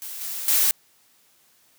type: noise with level steps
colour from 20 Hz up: blue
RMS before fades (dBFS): -35 / -31 / -19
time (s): 0.02-0.71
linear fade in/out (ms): 0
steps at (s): 0.21 / 0.48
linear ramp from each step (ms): 2
effects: white hiss -60 dBFS RMS until 1.78 s + high-pass 80 Hz 12 dB/octave